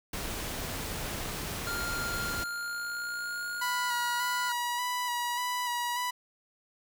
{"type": "noise", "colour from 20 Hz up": "pink", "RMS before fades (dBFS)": -36, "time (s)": [0.13, 2.44], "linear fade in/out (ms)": 5}
{"type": "tone with pitch glide", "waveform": "square", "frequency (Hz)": [1399, 1426.7], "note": ["F6", "F6"], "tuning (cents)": [3, 37], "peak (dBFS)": -34, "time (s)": [1.67, 4.52], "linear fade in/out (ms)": 2, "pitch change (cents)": 34, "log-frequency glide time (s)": [2.3, 3.54]}
{"type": "click train", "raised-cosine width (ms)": 0.3, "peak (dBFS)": -36, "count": 121, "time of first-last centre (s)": [2.44, 4.484], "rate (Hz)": 58.7}
{"type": "tone with vibrato", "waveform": "sawtooth", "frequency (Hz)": 976, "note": "B5", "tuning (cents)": -21, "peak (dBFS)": -26, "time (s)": [3.61, 6.11], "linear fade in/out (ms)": 10, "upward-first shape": "square", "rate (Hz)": 1.7, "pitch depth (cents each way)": 21}
{"effects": []}